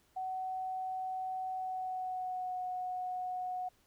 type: tone with pitch glide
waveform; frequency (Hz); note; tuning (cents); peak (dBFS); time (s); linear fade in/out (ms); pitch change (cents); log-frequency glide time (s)
sine; 750 to 732.9; F#5 to F#5; +23 to -17; -35; 0.16-3.69; 10; -40; 1.51-2.62
effects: pink hiss -70 dBFS RMS until 3.86 s